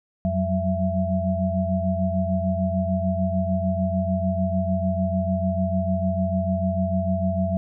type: tone cluster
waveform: sine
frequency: 89.3 / 183.4 / 190.1 / 666 Hz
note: F2 / F#3 / F#3 / E5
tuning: +39 / -15 / +47 / +18 cents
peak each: -26 dBFS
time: 0.25-7.57 s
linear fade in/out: 0 ms
effects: none